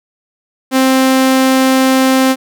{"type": "tone", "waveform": "sawtooth", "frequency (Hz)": 262.7, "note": "C4", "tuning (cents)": 7, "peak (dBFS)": -4, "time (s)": [0.71, 2.36], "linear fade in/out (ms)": 50, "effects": []}